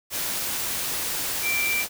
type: tone in noise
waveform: sine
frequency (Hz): 2349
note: D7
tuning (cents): 0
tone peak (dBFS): -23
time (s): 1.42-1.85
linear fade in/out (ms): 50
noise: white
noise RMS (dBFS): -28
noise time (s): 0.1-1.89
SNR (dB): +2
effects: none